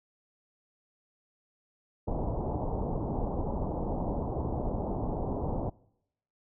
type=low-pass noise; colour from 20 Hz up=pink; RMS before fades=-32 dBFS; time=2.07-5.7 s; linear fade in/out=10 ms; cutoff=920 Hz; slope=48 dB/octave; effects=noise-tail reverb RT60 0.8 s tail -24 dB re dry